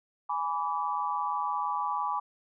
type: chord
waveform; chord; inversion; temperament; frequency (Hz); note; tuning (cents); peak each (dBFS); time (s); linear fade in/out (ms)
sine; G# diminished; none; equal with one note detuned; 830.6 / 987.8 / 1153.8; G#5 / B5 / D6; 0 / 0 / -31; -33 / -32 / -32; 0.29-2.2; 10
effects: none